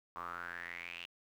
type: tone with band-pass filter sweep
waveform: square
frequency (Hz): 43.23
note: F1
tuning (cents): -17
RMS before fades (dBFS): -45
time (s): 0.16-1.06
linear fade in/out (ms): 0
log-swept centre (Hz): 1100 to 2900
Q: 7.4
effects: 11-bit